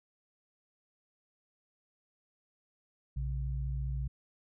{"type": "tone pair together", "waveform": "sine", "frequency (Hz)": [59.86, 134.6], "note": ["A#1", "C3"], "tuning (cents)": [47, 49], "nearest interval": "octave + major second", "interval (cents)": 1402, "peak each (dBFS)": [-33, -37], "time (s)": [3.16, 4.08], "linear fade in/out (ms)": 10, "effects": []}